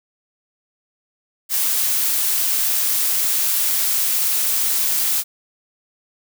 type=noise; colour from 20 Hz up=blue; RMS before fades=-19 dBFS; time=1.49-5.24 s; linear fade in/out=50 ms; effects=none